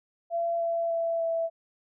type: tone with pitch steps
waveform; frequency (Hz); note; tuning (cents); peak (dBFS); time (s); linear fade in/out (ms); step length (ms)
sine; 678 / 672.5 / 667.1 / 661.7; E5 / E5 / E5 / E5; +49 / +34 / +20 / +6; -25; 0.3-1.5; 50; 300
effects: none